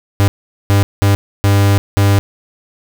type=tone bursts at uneven times; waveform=45% pulse; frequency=100 Hz; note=G2; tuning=35 cents sharp; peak=-8 dBFS; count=5; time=0.2-0.28 / 0.7-0.83 / 1.02-1.15 / 1.44-1.78 / 1.97-2.19 s; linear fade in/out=0 ms; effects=none